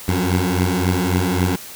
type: beating tone pair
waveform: 15% pulse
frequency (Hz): 89 / 92.7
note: F2 / F#2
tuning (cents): +33 / +4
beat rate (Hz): 3.7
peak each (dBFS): -13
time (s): 0.08-1.56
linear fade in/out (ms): 5
effects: white hiss -36 dBFS RMS until 1.75 s